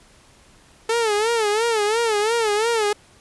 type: tone with vibrato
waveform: sawtooth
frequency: 440 Hz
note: A4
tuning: in tune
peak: -14 dBFS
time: 0.89-2.93 s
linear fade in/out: 5 ms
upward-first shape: sine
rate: 2.9 Hz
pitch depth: 120 cents each way
effects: pink hiss -52 dBFS RMS until 3.2 s + resampled to 24000 Hz